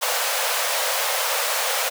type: high-pass noise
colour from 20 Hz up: pink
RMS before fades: -23 dBFS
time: 0.01-1.9 s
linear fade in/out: 20 ms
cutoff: 480 Hz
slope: 96 dB/octave
effects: none